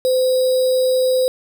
sine tone with sample-and-hold, 513 Hz, C5, 34 cents flat, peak -13 dBFS, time 0.05-1.28 s, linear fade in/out 0 ms, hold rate 4410 Hz, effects none

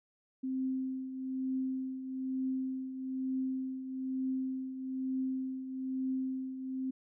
sine tone with tremolo, 261.6 Hz, C4, in tune, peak -30 dBFS, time 0.43-6.91 s, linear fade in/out 10 ms, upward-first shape triangle, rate 1.1 Hz, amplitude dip 65%, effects none

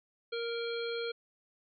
harmonic tone, 466.2 Hz, A#4, in tune, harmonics 1 / 3 / 5 / 7 / 9, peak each -34 / -42 / -45 / -44 / -44 dBFS, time 0.32-1.12 s, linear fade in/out 10 ms, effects MP3 96 kbps

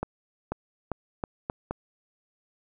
accelerating click train, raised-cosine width 1 ms, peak -15 dBFS, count 6, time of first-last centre 0.03-1.71 s, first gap 490 ms, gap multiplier 0.81, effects none

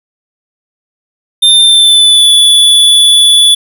square tone with pitch glide, 3599 to 3446 Hz, A7 to A7, +38 to -37 cents, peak -3 dBFS, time 1.42-3.55 s, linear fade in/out 10 ms, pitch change -75 cents, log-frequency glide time 1.58-2.3 s, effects none

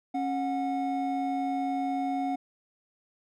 triangle tone pair together, 273.6 / 730.4 Hz, C#4 / F#5, -23 / -23 cents, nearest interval octave + perfect fourth, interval 1700 cents, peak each -28 dBFS, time 0.14-2.36 s, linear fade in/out 10 ms, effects none

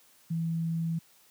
sine tone, 164.81 Hz, E3, in tune, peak -27 dBFS, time 0.3-0.99 s, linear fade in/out 10 ms, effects white hiss -61 dBFS RMS until 1.3 s + high-pass 100 Hz 12 dB/octave

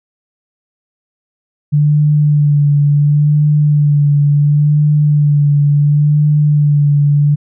sine tone with vibrato, 147 Hz, D3, 2 cents sharp, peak -7 dBFS, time 1.72-7.36 s, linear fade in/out 20 ms, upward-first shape sine, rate 0.71 Hz, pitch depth 28 cents each way, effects none

